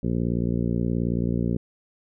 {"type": "harmonic tone", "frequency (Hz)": 58.7, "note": "A#1", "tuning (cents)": 13, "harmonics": [1, 2, 3, 4, 5, 6, 7, 8, 9], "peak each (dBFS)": [-31, -28, -26, -28, -35, -34, -36, -40, -42], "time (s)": [0.03, 1.57], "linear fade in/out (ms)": 5, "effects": []}